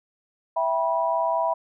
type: chord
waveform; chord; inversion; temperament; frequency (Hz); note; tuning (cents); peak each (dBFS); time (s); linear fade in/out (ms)
sine; E minor; none; equal with one note detuned; 659.3 / 784 / 975.9; E5 / G5 / B5; 0 / 0 / -21; -24 / -29 / -24; 0.56-1.54; 10
effects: none